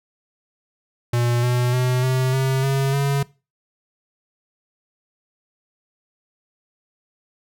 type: tone with pitch steps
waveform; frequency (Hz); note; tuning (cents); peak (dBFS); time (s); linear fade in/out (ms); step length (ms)
square; 120 / 123.09 / 126.26 / 129.51 / 132.84 / 136.26 / 139.77; B2 / B2 / B2 / C3 / C3 / C#3 / C#3; -49 / -5 / +39 / -17 / +27 / -29 / +15; -18; 1.13-3.23; 5; 300
effects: noise-tail reverb RT60 0.3 s tail -21 dB re dry